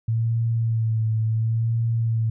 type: tone with vibrato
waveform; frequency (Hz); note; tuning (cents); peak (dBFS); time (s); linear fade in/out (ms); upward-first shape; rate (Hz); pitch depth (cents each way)
sine; 112.8; A2; +44; -19; 0.08-2.3; 5; sine; 0.71; 36
effects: none